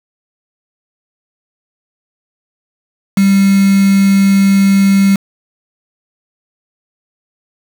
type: tone with quantisation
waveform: sine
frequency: 196 Hz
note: G3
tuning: in tune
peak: -6 dBFS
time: 3.17-5.16 s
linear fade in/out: 5 ms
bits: 3
effects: none